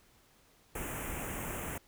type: band-stop noise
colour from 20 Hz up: pink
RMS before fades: -39 dBFS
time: 0.75-1.78 s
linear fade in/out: 5 ms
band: 2900 to 6700 Hz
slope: 48 dB/octave
effects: pink hiss -65 dBFS RMS until 1.87 s